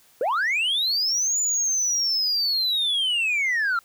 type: linear two-way sweep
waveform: sine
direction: up then down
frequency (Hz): 440 to 7040 to 1325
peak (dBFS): -18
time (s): 0.21-3.79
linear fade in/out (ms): 2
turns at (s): 1.4
effects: tanh soft clip ceiling -19 dBFS + white hiss -57 dBFS RMS until 3.84 s